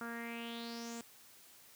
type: tone with low-pass filter sweep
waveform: sawtooth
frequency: 233.1 Hz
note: A#3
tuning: in tune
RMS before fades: -44 dBFS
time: 0.01-1.01 s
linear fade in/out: 0 ms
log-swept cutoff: 1400 to 7800 Hz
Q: 5.5
effects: white hiss -60 dBFS RMS until 1.75 s + high-pass 80 Hz 12 dB/octave